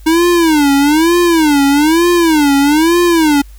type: tone with vibrato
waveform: square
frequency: 312.2 Hz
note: D#4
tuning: 6 cents sharp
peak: -8 dBFS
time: 0.06-3.42 s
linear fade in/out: 10 ms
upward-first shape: sine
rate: 1.1 Hz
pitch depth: 200 cents each way
effects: added 50 Hz sine -32 dBFS peak until 3.58 s + white hiss -48 dBFS RMS until 3.58 s